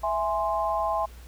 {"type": "chord", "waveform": "sine", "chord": "E augmented", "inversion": "none", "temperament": "equal", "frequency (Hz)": [659.3, 830.6, 1046.5], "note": ["E5", "G#5", "B#5"], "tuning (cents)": [0, 0, 0], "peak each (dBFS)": -28, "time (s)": [0.03, 1.06], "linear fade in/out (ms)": 10, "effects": ["added 60 Hz sine -43 dBFS peak until 1.27 s", "pink hiss -53 dBFS RMS until 1.27 s"]}